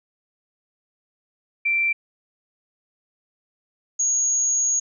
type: tone pair in turn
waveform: sine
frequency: 2349 / 6644 Hz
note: D7 / G#8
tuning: 0 / 0 cents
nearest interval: octave + tritone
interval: 1800 cents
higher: second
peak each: -18 dBFS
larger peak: neither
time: 1.65-1.93 / 3.99-4.8 s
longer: second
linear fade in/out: 10 ms
effects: none